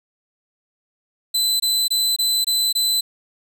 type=tone bursts; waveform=sawtooth; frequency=4024 Hz; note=B7; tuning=32 cents sharp; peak=-14 dBFS; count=6; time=1.34-3.01 s; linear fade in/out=10 ms; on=260 ms; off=22 ms; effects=none